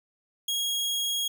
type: tone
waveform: sawtooth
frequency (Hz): 3292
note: G#7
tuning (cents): -16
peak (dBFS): -23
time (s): 0.48-1.28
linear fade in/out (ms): 5
effects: none